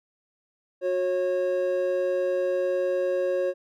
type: tone pair together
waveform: triangle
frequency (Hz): 364.7 / 546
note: F#4 / C#5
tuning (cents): -25 / -26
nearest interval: perfect fifth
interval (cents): 699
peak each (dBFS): -26 / -22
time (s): 0.81-3.54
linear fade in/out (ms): 50
effects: none